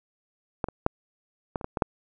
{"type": "clicks", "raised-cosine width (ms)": 1, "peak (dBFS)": [-12, -20, -6, -14, -24, -16, -15, -6], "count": 8, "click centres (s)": [0.642, 0.686, 0.864, 1.558, 1.612, 1.644, 1.772, 1.822], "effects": []}